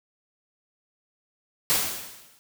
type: noise with exponential decay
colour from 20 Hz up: white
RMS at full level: -20 dBFS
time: 1.7-2.39 s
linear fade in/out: 0 ms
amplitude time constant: 150 ms
effects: none